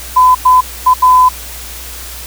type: tone bursts at uneven times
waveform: sine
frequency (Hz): 1010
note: B5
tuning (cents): +39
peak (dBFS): -3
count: 4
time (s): 0.16-0.35 / 0.45-0.61 / 0.86-0.94 / 1.02-1.29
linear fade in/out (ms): 10
effects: added 60 Hz sine -30 dBFS peak until 2.26 s + white hiss -28 dBFS RMS until 2.26 s